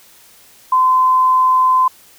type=tone; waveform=sine; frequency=1027 Hz; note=C6; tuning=33 cents flat; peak=-9 dBFS; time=0.72-1.88 s; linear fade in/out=5 ms; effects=white hiss -46 dBFS RMS until 2.18 s